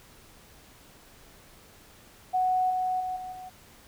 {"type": "tone with level steps", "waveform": "sine", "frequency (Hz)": 740, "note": "F#5", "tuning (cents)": 0, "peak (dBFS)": [-22, -25, -29, -35, -39], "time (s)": [2.33, 3.5], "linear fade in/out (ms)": 20, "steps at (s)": [2.7, 3, 3.16, 3.32], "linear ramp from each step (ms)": 5, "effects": ["pink hiss -54 dBFS RMS until 3.87 s"]}